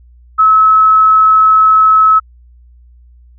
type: tone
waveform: sine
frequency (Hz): 1293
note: E6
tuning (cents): -34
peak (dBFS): -4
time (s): 0.38-2.2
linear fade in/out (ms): 20
effects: added 60 Hz sine -39 dBFS peak until 3.38 s